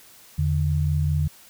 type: tone pair together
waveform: sine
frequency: 83 / 147.97 Hz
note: E2 / D3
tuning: +12 / +13 cents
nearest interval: minor seventh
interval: 1001 cents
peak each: -22 dBFS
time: 0.38-1.28 s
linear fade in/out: 10 ms
effects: white hiss -50 dBFS RMS until 1.49 s